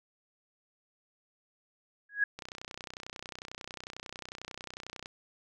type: tone with exponential growth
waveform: sine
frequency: 1661.2 Hz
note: G#6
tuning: in tune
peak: -21 dBFS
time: 2.09-2.24 s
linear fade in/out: 5 ms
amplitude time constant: 32 ms
type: click train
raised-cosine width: 0.2 ms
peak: -24 dBFS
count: 84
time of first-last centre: 2.39-5.059 s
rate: 31.1 Hz
effects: none